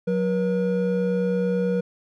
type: tone pair together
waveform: triangle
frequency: 183.05 / 480 Hz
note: F#3 / B4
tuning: -18 / -49 cents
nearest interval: octave + perfect fourth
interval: 1669 cents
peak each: -21 dBFS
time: 0.07-1.81 s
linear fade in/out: 10 ms
effects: none